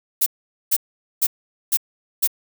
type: noise bursts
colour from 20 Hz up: violet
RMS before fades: -17 dBFS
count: 5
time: 0.21-2.275 s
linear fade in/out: 10 ms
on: 53 ms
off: 450 ms
effects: none